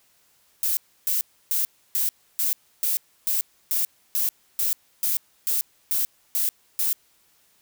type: noise bursts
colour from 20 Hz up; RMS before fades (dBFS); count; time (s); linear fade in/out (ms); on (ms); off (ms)
violet; -23; 15; 0.63-6.93; 0; 140; 300
effects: white hiss -62 dBFS RMS until 7.61 s